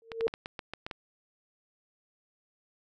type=tone with exponential growth; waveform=sine; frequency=454.5 Hz; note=A#4; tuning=44 cents flat; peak=-21 dBFS; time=0.02-0.27 s; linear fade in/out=1 ms; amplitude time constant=53 ms
type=clicks; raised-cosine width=0.3 ms; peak=-21 dBFS; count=9; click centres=0.118 / 0.209 / 0.28 / 0.339 / 0.459 / 0.592 / 0.736 / 0.865 / 0.912 s
effects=none